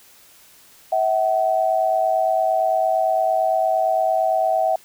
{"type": "tone pair together", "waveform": "sine", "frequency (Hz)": [648.2, 757], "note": ["E5", "F#5"], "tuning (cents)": [-29, 39], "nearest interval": "minor third", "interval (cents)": 268, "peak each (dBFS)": -19, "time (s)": [0.92, 4.76], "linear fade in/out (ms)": 5, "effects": ["white hiss -50 dBFS RMS until 4.84 s"]}